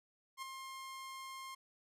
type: tone with ADSR envelope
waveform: sawtooth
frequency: 1063 Hz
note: C6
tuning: 27 cents sharp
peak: -36 dBFS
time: 0.37-1.55 s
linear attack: 54 ms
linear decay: 5 ms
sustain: -6 dB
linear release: 8 ms
effects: resampled to 32000 Hz

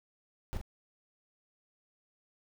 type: noise with echo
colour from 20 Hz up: brown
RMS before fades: -34 dBFS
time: 0.53-0.57 s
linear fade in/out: 0 ms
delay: 43 ms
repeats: 1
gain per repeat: -7 dB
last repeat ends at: 0.613 s
effects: none

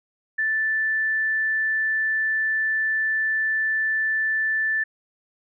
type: tone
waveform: sine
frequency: 1760 Hz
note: A6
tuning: in tune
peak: -20 dBFS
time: 0.38-4.84 s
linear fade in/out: 10 ms
effects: none

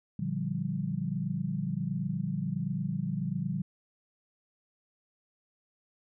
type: chord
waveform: sine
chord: G minor seventh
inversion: first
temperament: equal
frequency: 116.54 / 146.83 / 174.61 / 196 Hz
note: Bb2 / D3 / F3 / G3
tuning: 0 / 0 / 0 / 0 cents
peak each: -39 / -34 / -34 / -35 dBFS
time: 0.19-3.62 s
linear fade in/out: 5 ms
effects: none

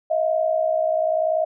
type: tone pair together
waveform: sine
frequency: 634.4 / 695 Hz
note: D#5 / F5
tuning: +33 / -9 cents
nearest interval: major second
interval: 158 cents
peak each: -19 / -24 dBFS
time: 0.1-1.45 s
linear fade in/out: 10 ms
effects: none

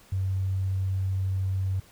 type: tone with tanh clipping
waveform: triangle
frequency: 95.2 Hz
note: F#2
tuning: 50 cents sharp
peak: -24 dBFS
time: 0.12-1.8 s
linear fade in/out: 5 ms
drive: 3 dB
effects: pink hiss -55 dBFS RMS until 1.91 s

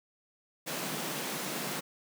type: high-pass noise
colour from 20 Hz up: pink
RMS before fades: -36 dBFS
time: 0.66-1.81 s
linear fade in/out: 20 ms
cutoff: 140 Hz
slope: 96 dB/octave
effects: none

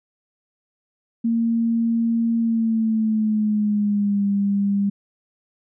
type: tone with pitch glide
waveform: sine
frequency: 230.1 to 200.3 Hz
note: A#3 to G3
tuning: -22 to +38 cents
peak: -17 dBFS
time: 1.24-4.9 s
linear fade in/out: 10 ms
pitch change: -240 cents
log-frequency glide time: 2.38-4.26 s
effects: none

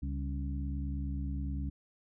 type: harmonic tone with a mistuned harmonic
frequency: 69.6 Hz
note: C#2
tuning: 8 cents sharp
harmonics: 1 / 2 / 3 / 4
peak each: -34 / -41 / -43 / -43 dBFS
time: 0.02-1.7 s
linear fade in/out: 10 ms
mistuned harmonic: 3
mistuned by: -92 cents
effects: none

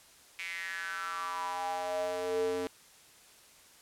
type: tone with high-pass filter sweep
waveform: square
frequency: 89.7 Hz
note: F2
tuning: 47 cents sharp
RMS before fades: -35 dBFS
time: 0.39-2.67 s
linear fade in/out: 0 ms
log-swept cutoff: 2300 to 360 Hz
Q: 6.4
effects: white hiss -58 dBFS RMS until 3.81 s + low-pass 11000 Hz 12 dB/octave

